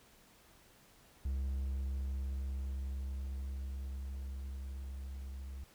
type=tone with level ramp; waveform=triangle; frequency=67 Hz; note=C2; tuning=42 cents sharp; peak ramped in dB=-31 to -40 dBFS; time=1.25-5.64 s; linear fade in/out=5 ms; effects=pink hiss -63 dBFS RMS until 5.74 s